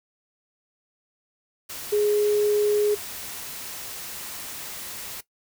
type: tone in noise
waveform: sine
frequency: 416.7 Hz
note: G#4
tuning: 6 cents sharp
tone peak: -18 dBFS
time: 1.92-2.95 s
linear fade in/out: 10 ms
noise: white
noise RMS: -36 dBFS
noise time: 1.69-5.21 s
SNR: +15 dB
effects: noise-tail reverb RT60 0.1 s tail -17 dB re dry